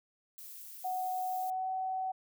violet noise, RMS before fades -48 dBFS, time 0.38-1.5 s, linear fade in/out 0 ms
sine tone with pitch glide, 740 to 754.2 Hz, F#5 to F#5, 0 to +33 cents, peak -32 dBFS, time 0.84-2.12 s, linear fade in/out 10 ms, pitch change +33 cents, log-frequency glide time 1.33-1.68 s
effects none

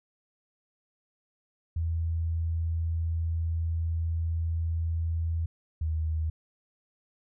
sine tone pair in turn, 82.41 / 79.22 Hz, E2 / D#2, 0 / +32 cents, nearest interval minor second, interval 68 cents, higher first, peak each -26 dBFS, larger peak neither, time 1.76-5.46 / 5.81-6.3 s, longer first, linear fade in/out 5 ms, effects none

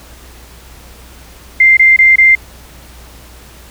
sine tone bursts, 2093 Hz, C7, in tune, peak -3 dBFS, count 4, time 1.6-2.352 s, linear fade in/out 5 ms, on 170 ms, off 24 ms, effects added 60 Hz sine -37 dBFS peak until 3.7 s + pink hiss -39 dBFS RMS until 3.7 s

